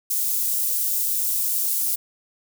white high-pass noise, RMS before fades -23 dBFS, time 0.1-1.96 s, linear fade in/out 10 ms, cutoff 9200 Hz, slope 12 dB/octave, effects none

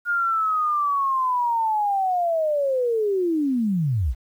sine linear sweep, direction down, 1430 to 48.78 Hz, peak -19 dBFS, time 0.05-4.15 s, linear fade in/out 50 ms, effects 9-bit

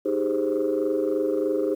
sine chord, Ab major seventh, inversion second, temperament equal, 311.1 / 392 / 415.3 / 523.3 Hz, Eb4 / G4 / Ab4 / C5, 0 / 0 / 0 / 0 cents, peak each -26 dBFS, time 0.05-1.75 s, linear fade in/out 10 ms, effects tanh soft clip ceiling -15 dBFS + 9-bit

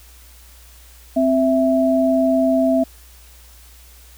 sine tone pair together, 261.6 / 659.3 Hz, C4 / E5, 0 / 0 cents, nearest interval octave + major third, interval 1600 cents, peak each -16 dBFS, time 1.16-2.84 s, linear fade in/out 10 ms, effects added 60 Hz sine -44 dBFS peak until 4.17 s + white hiss -48 dBFS RMS until 4.17 s

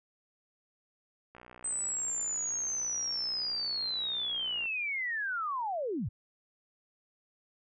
click train, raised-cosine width 0.5 ms, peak -35 dBFS, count 204, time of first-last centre 1.35-4.656 s, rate 61.4 Hz
sine linear sweep, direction down, 8220 to 77.6 Hz, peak -31 dBFS, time 1.64-6.09 s, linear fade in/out 10 ms
effects none

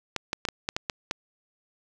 clicks, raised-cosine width 0.2 ms, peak -10 dBFS, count 8, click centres 0.163 / 0.331 / 0.452 / 0.487 / 0.689 / 0.765 / 0.898 / 1.111 s, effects none

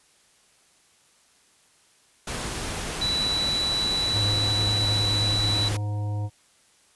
pink noise, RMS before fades -31 dBFS, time 2.27-5.77 s, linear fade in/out 5 ms
sine tone, 3951 Hz, B7, in tune, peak -23 dBFS, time 3.01-5.69 s, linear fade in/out 10 ms
harmonic tone, 103.83 Hz, G#2, in tune, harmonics 1 / 3 / 5 / 7 / 9, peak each -25 / -41 / -43 / -44 / -45 dBFS, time 4.11-6.3 s, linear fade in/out 50 ms
effects white hiss -60 dBFS RMS until 6.95 s + resampled to 24000 Hz

